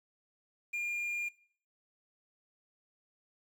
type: tone with quantisation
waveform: triangle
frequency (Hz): 2409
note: D7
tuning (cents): +43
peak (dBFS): -31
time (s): 0.73-1.29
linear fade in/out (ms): 10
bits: 10
effects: noise-tail reverb RT60 0.5 s tail -20 dB re dry